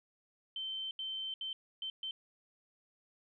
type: tone bursts at uneven times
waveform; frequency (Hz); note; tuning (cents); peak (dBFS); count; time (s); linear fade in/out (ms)
sine; 3098; G7; -21; -37; 5; 0.56-0.91 / 0.99-1.34 / 1.41-1.53 / 1.82-1.9 / 2.03-2.11; 2
effects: none